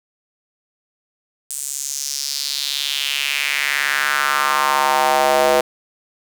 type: tone with high-pass filter sweep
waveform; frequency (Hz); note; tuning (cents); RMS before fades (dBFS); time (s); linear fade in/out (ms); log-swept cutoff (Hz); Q
square; 70.5; C#2; +30; -19; 1.5-5.61; 5; 8500 to 550; 3.1
effects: 7-bit